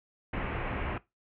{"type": "low-pass noise", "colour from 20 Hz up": "pink", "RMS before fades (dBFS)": -34, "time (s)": [0.33, 0.98], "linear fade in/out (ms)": 5, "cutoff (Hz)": 2700, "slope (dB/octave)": 48, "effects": ["noise-tail reverb RT60 0.2 s tail -19 dB re dry"]}